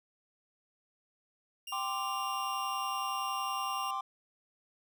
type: tone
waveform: sawtooth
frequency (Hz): 2800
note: F7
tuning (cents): +4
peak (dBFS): -37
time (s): 1.67-3.91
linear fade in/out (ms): 5
type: chord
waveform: triangle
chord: G suspended fourth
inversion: none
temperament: just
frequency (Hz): 784 / 1045.3 / 1176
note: G5 / C6 / D6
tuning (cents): 0 / -2 / +2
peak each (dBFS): -37 / -35 / -35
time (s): 1.72-4.01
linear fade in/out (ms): 5
effects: none